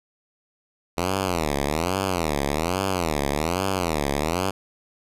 5% pulse tone with vibrato, 82.41 Hz, E2, in tune, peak -11 dBFS, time 0.97-4.51 s, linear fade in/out 10 ms, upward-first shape sine, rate 1.2 Hz, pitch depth 280 cents each way, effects resampled to 32000 Hz

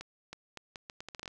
accelerating click train, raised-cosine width 0.2 ms, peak -25 dBFS, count 12, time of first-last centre 0.01-1.278 s, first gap 320 ms, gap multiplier 0.76, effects none

